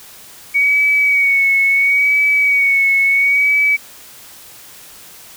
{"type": "tone with vibrato", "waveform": "sine", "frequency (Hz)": 2243, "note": "C#7", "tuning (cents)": 20, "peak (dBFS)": -10, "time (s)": [0.54, 3.77], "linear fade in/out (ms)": 20, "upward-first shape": "sine", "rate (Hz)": 0.73, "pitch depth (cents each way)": 36, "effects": ["white hiss -39 dBFS RMS until 5.36 s"]}